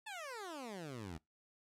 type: exponential sweep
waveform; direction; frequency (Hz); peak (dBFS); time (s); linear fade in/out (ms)
15% pulse; down; 900 to 75.3; -38; 0.06-1.18; 10
effects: noise-tail reverb RT60 0.2 s tail -24 dB re dry + low-pass 11000 Hz 12 dB/octave